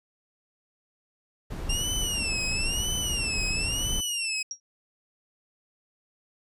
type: noise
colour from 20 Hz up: brown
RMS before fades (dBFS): -32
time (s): 1.5-4.01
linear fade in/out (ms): 10
type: tone with vibrato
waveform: 20% pulse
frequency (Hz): 2767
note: F7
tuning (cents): -17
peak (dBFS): -22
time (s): 1.69-4.43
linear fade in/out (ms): 10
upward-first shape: sine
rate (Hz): 1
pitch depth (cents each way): 150
type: tone with exponential decay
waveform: sine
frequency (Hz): 5650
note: F8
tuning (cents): +19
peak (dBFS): -27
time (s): 4.51-4.6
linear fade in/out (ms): 1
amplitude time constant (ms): 18
effects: resampled to 32000 Hz